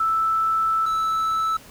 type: tone pair in turn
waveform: sine / triangle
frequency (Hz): 1318.5 / 1312.4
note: E6 / E6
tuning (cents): 0 / -8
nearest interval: unison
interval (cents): 8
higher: first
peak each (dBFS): -18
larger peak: neither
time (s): 0-0.86 / 0.86-1.57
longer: first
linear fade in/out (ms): 5
effects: pink hiss -46 dBFS RMS until 1.7 s